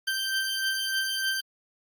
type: beating tone pair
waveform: 20% pulse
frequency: 1560 / 1563.3 Hz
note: G6 / G6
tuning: -9 / -5 cents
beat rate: 3.3 Hz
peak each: -28 / -23 dBFS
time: 0.07-1.41 s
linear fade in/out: 10 ms
effects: Opus 32 kbps